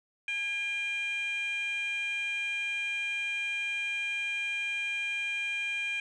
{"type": "tone with frequency modulation", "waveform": "sine", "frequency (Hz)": 2404, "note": "D7", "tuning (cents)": 40, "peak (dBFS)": -28, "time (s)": [0.28, 6], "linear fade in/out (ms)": 2, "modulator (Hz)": 765, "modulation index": 0.57, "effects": ["tanh soft clip ceiling -28 dBFS"]}